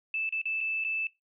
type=tone with dropouts; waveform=sine; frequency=2633 Hz; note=E7; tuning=3 cents flat; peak=-28 dBFS; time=0.14-1.07 s; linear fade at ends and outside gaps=2 ms; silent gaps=0.292-0.324 / 0.416-0.455 / 0.606-0.61 / 0.84-0.847 s; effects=noise-tail reverb RT60 0.2 s tail -21 dB re dry